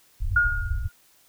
pink low-pass noise, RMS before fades -27 dBFS, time 0.2-0.89 s, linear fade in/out 20 ms, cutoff 110 Hz, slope 96 dB/octave
sine tone with exponential decay, 1428 Hz, F6, 38 cents sharp, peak -14 dBFS, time 0.36-0.92 s, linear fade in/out 5 ms, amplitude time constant 120 ms
effects white hiss -59 dBFS RMS until 1.28 s

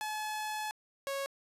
sawtooth tone pair in turn, 856 / 551 Hz, A5 / C#5, -48 / -11 cents, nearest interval minor sixth, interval 763 cents, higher first, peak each -31 / -30 dBFS, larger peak second, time 0.01-0.71 / 1.07-1.26 s, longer first, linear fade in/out 0 ms, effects resampled to 32000 Hz

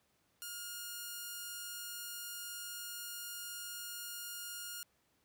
5% pulse tone, 1421 Hz, F6, 30 cents sharp, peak -31 dBFS, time 0.42-4.83 s, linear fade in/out 0 ms, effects pink hiss -75 dBFS RMS until 5.24 s + high-pass 80 Hz 12 dB/octave

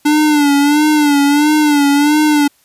square tone with vibrato, 293.7 Hz, D4, in tune, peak -9 dBFS, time 0.05-2.48 s, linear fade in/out 10 ms, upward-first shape sine, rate 1.5 Hz, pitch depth 67 cents each way, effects white hiss -54 dBFS RMS until 2.64 s + resampled to 32000 Hz

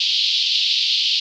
white band-pass noise, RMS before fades -19 dBFS, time 0-1.2 s, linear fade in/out 5 ms, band 2900 to 4600 Hz, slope 48 dB/octave, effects none

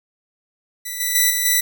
5% pulse tone with level steps, 1975.5 Hz, B6, in tune, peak -16 / -9 / -3 / -8 / -4 dBFS, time 0.85-1.61 s, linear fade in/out 10 ms, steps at 1 / 1.15 / 1.3 / 1.45 s, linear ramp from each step 5 ms, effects none

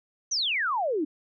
sine exponential sweep, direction down, 6300 to 282.1 Hz, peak -24 dBFS, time 0.31-1.05 s, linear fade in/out 10 ms, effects none

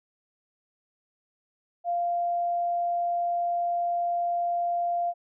sine tone, 695 Hz, F5, 9 cents flat, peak -24 dBFS, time 1.84-5.14 s, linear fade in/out 50 ms, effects none

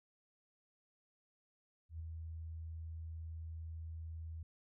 sine tone with ADSR envelope, 81.1 Hz, E2, 28 cents flat, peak -40 dBFS, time 1.89-4.43 s, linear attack 110 ms, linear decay 4 ms, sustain -3 dB, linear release 4 ms, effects none

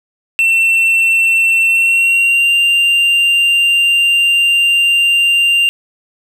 triangle tone with pitch glide, 2696 to 2786 Hz, E7 to F7, +38 to -5 cents, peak -7 dBFS, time 0.39-5.69 s, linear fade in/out 0 ms, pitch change +57 cents, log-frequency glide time 1.67-2.54 s, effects none

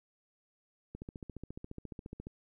click train, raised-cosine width 3 ms, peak -30 dBFS, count 20, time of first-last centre 0.95-2.269 s, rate 14.4 Hz, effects 12-bit

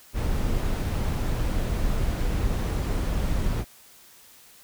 brown noise, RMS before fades -25 dBFS, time 0.13-3.65 s, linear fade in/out 50 ms, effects white hiss -52 dBFS RMS until 4.63 s

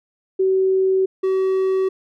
sine / triangle tone pair in turn, 379.8 / 379.8 Hz, F#4 / F#4, +45 / +45 cents, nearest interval unison, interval 0 cents, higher neither, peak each -14 dBFS, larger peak neither, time 0.39-1.06 / 1.23-1.89 s, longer first, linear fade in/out 10 ms, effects none

